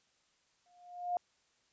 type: tone with exponential growth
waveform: sine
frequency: 710 Hz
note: F5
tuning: 28 cents sharp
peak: -28 dBFS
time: 0.66-1.17 s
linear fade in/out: 1 ms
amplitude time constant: 110 ms
effects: white hiss -73 dBFS RMS until 1.72 s + resampled to 16000 Hz